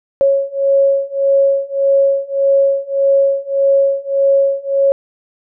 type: beating tone pair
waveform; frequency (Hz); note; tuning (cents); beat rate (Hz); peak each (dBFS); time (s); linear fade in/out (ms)
sine; 550 / 551.7; C#5 / C#5; -14 / -8; 1.7; -14 / -13; 0.21-4.92; 0
effects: none